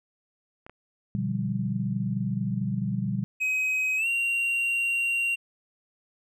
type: clicks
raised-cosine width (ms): 0.5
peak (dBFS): -29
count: 2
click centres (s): 0.665 / 0.696
type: chord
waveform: sine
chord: G dominant seventh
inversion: first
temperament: just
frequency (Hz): 122.5 / 147 / 176.4 / 196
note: B2 / D3 / F3 / G3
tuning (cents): -14 / +2 / +18 / 0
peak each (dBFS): -30 / -34 / -33 / -29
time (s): 1.15-3.24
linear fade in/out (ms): 0
type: tone with pitch glide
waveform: triangle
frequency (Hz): 2530 to 2759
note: D#7 to F7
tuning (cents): +28 to -22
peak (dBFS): -22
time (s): 3.4-5.36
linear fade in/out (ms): 20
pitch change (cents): +150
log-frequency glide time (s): 3.97-4.07
effects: none